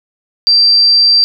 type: tone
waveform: sine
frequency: 4699 Hz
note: D8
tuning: in tune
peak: -5 dBFS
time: 0.47-1.24 s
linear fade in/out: 0 ms
effects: none